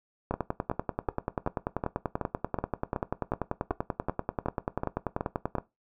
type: two click trains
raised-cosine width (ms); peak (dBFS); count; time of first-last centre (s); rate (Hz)
1; -15 / -14; 15 / 55; 0.34-5.583 / 0.31-5.553; 2.67 / 10.3
effects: noise-tail reverb RT60 0.2 s tail -17 dB re dry